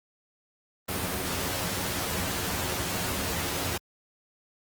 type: noise with comb filter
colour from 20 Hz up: pink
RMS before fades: -30 dBFS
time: 0.88-3.78 s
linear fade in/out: 10 ms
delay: 11 ms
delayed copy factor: +0.55
effects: high-pass 60 Hz 12 dB/octave + Opus 32 kbps